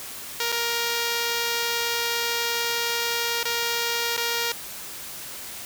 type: tone with dropouts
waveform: 5% pulse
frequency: 469 Hz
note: A#4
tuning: 11 cents sharp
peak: -12 dBFS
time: 0.4-4.52 s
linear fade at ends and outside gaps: 2 ms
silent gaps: 0.52-0.524 / 3.431-3.453 / 4.166-4.176 s
effects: white hiss -37 dBFS RMS until 5.65 s